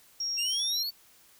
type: tone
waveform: sine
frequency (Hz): 5588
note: F8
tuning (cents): 0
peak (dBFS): -29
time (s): 0.2-0.83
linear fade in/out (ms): 5
type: exponential sweep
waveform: square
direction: up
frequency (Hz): 2692 to 4569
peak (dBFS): -31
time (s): 0.37-0.91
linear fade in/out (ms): 20
effects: white hiss -59 dBFS RMS until 1.39 s